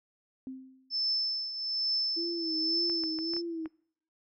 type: tone with exponential decay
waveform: sine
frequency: 261.6 Hz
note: C4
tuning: in tune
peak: -35 dBFS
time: 0.47-1.03 s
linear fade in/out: 1 ms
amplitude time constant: 120 ms
type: tone with tremolo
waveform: sine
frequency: 5274 Hz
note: E8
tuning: in tune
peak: -26 dBFS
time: 0.9-3.42 s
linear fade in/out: 50 ms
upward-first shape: triangle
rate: 1.2 Hz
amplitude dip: 70%
type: tone with vibrato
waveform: sine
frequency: 329.6 Hz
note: E4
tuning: in tune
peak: -33 dBFS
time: 2.16-3.68 s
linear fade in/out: 20 ms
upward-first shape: sine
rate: 1.8 Hz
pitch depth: 65 cents each way
type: clicks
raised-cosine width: 0.5 ms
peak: -31 dBFS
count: 6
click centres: 2.898 / 3.037 / 3.188 / 3.336 / 3.366 / 3.658 s
effects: noise-tail reverb RT60 0.7 s tail -25 dB re dry